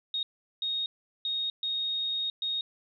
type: tone bursts at uneven times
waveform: sine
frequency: 3729 Hz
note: A#7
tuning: in tune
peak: -28 dBFS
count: 5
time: 0.14-0.23 / 0.62-0.86 / 1.25-1.5 / 1.63-2.3 / 2.42-2.61 s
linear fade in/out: 2 ms
effects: none